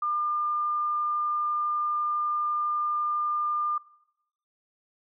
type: tone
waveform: sine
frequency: 1202 Hz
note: D6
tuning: 40 cents sharp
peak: -25 dBFS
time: 0.02-3.78 s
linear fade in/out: 5 ms
effects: noise-tail reverb RT60 0.8 s tail -19 dB re dry